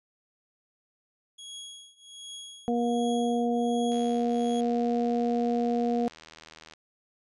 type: tone with tremolo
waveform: sawtooth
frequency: 3322 Hz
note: G#7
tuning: in tune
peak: -35 dBFS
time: 1.38-4.61 s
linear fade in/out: 10 ms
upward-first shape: triangle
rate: 1.3 Hz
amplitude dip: 95%
type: harmonic tone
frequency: 237.9 Hz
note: A#3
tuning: 35 cents sharp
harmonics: 1 / 2 / 3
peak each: -26 / -29 / -31 dBFS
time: 2.68-6.08 s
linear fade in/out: 0 ms
type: click train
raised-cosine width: 0.2 ms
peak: -30 dBFS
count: 226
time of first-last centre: 3.92-6.736 s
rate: 79.9 Hz
effects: resampled to 24000 Hz